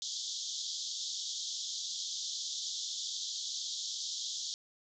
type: band-pass noise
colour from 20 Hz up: pink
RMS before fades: -39 dBFS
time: 0.02-4.54 s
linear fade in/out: 0 ms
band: 3300 to 7100 Hz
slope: 96 dB/octave
effects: none